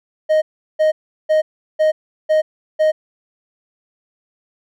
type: tone bursts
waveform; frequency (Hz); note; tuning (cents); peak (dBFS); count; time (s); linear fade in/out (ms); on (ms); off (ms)
triangle; 622.3; D#5; 0; -9; 6; 0.29-2.92; 20; 130; 370
effects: none